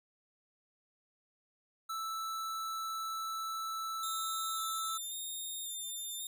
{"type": "tone", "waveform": "square", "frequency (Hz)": 1318.5, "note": "E6", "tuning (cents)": 0, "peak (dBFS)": -37, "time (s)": [1.89, 4.98], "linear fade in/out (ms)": 10}
{"type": "tone with vibrato", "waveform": "10% pulse", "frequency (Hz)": 3640, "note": "A#7", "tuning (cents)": -42, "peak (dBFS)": -32, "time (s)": [4.03, 6.27], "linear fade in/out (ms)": 2, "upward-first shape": "square", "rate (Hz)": 0.92, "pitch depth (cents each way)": 20}
{"effects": []}